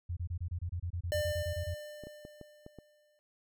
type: tone bursts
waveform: sine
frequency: 87 Hz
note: F2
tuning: 6 cents flat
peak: -33 dBFS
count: 16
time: 0.09-1.744 s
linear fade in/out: 10 ms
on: 79 ms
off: 26 ms
type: tone with exponential decay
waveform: square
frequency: 598 Hz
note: D5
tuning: 31 cents sharp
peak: -30 dBFS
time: 1.12-3.19 s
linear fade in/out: 0 ms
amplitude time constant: 450 ms
type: clicks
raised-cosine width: 2 ms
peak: -33 dBFS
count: 6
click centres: 2.037 / 2.07 / 2.251 / 2.413 / 2.664 / 2.787 s
effects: none